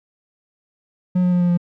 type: tone with pitch steps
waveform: triangle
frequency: 181.1 / 179.43 / 177.78 / 176.15 / 174.53 Hz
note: F#3 / F3 / F3 / F3 / F3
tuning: -37 / +47 / +31 / +15 / -1 cents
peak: -12 dBFS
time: 1.15-1.575 s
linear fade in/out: 10 ms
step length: 85 ms
effects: none